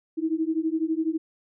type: beating tone pair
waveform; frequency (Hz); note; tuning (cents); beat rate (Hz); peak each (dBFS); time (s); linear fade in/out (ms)
sine; 314.8 / 326.8; D#4 / E4; +20 / -15; 12; -26; 0.17-1.18; 20
effects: none